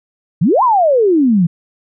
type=exponential two-way sweep; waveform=sine; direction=up then down; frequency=141 to 1069 to 160.1 Hz; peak=-8 dBFS; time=0.41-1.47 s; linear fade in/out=10 ms; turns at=0.63 s; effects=none